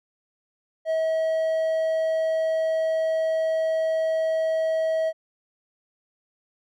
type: tone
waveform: triangle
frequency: 642 Hz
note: E5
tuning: 46 cents flat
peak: -19 dBFS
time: 0.85-5.13 s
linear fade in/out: 50 ms
effects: none